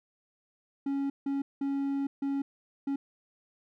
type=tone bursts at uneven times; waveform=triangle; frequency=277.2 Hz; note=C#4; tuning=in tune; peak=-26 dBFS; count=5; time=0.86-1.1 / 1.26-1.42 / 1.61-2.07 / 2.22-2.42 / 2.87-2.96 s; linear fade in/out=5 ms; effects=none